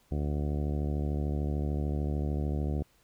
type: harmonic tone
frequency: 73.42 Hz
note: D2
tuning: in tune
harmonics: 1 / 2 / 3 / 4 / 5 / 6 / 7 / 8 / 9 / 10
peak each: -30 / -34 / -38 / -40 / -42 / -46 / -47 / -49 / -51 / -50 dBFS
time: 0.11-2.83 s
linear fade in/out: 10 ms
effects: pink hiss -66 dBFS RMS until 3.03 s